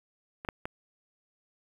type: clicks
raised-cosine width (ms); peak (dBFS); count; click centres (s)
0.5; -25 / -14 / -19; 3; 0.449 / 0.488 / 0.655
effects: 8-bit